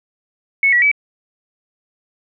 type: tone with pitch steps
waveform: sine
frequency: 2203 / 1935 / 2292 Hz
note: C#7 / B6 / D7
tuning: -11 / -36 / -43 cents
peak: -10 dBFS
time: 0.63-0.915 s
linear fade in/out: 2 ms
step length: 95 ms
effects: none